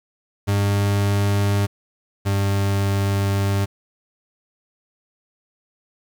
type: tone pair in turn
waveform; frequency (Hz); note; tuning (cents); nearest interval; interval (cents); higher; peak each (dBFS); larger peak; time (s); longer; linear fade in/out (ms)
40% pulse; 100.8 / 99.18; G2 / G2; +49 / +21; unison; 28; first; -16 / -17; first; 0.47-1.67 / 2.25-3.66; second; 20
effects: 8-bit